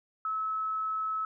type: tone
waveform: sine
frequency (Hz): 1296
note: E6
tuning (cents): -30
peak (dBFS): -29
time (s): 0.25-1.25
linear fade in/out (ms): 2
effects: none